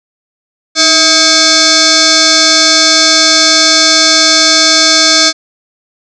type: tone with frequency modulation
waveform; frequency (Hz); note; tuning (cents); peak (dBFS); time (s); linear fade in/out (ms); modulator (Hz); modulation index
sine; 311.1; D#4; 0; -4; 0.75-5.33; 50; 959; 6.2
effects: none